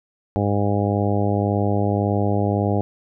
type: harmonic tone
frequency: 101.8 Hz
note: G#2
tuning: 34 cents flat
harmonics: 1 / 2 / 3 / 4 / 5 / 6 / 7 / 8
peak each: -21 / -24 / -26 / -27 / -28 / -29 / -29 / -30 dBFS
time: 0.36-2.81 s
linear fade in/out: 0 ms
effects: none